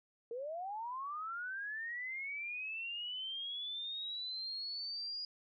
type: linear sweep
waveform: sine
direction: up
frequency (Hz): 451.5 to 4892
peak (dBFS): -39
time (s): 0.31-5.25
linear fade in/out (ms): 2
effects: none